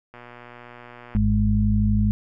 click train, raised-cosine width 0.5 ms, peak -27 dBFS, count 125, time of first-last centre 0.14-1.165 s, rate 121 Hz
harmonic tone, 52.2 Hz, G#1, 10 cents sharp, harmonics 1 / 2 / 4, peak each -21 / -21 / -21 dBFS, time 1.15-2.11 s, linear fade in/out 0 ms
effects none

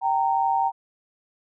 sine tone pair together, 779.2 / 923 Hz, G5 / A#5, -11 / -17 cents, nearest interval minor third, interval 294 cents, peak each -22 dBFS, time 0.01-0.72 s, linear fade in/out 50 ms, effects none

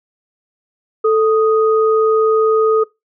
sine tone pair together, 440 / 1244.5 Hz, A4 / D#6, 0 / 0 cents, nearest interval octave + tritone, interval 1800 cents, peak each -10 / -18 dBFS, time 1.04-2.84 s, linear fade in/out 10 ms, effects noise-tail reverb RT60 0.2 s tail -22 dB re dry

